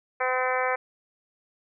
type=harmonic tone; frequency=255.5 Hz; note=C4; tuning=41 cents flat; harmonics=2 / 3 / 4 / 5 / 6 / 7 / 8 / 9; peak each=-28 / -30 / -31 / -32 / -33 / -33 / -34 / -35 dBFS; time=0.2-0.76 s; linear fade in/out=10 ms; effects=none